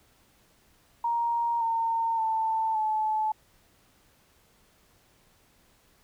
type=tone with pitch steps; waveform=sine; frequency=937 / 912.4 / 888.5 / 865.2 Hz; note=A#5 / A#5 / A5 / A5; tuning=+9 / -37 / +17 / -29 cents; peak=-24 dBFS; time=1.04-3.32 s; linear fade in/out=5 ms; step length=570 ms; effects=pink hiss -63 dBFS RMS until 6.03 s